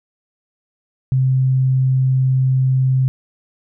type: tone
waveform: sine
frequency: 130.81 Hz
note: C3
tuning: in tune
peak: -12 dBFS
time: 1.12-3.08 s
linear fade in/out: 0 ms
effects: none